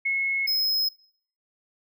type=tone pair in turn; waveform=sine / square; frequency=2180 / 5124 Hz; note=C#7 / E8; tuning=-29 / -50 cents; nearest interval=octave + minor third; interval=1479 cents; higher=second; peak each=-22 dBFS; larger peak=neither; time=0.05-0.47 / 0.47-0.89 s; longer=neither; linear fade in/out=10 ms; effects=noise-tail reverb RT60 0.6 s tail -23 dB re dry